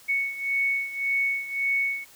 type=beating tone pair; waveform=sine; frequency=2217 / 2218.8 Hz; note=C#7 / C#7; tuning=0 / +1 cents; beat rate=1.8 Hz; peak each=-25 / -29 dBFS; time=0.08-2.05 s; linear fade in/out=20 ms; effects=white hiss -52 dBFS RMS until 2.15 s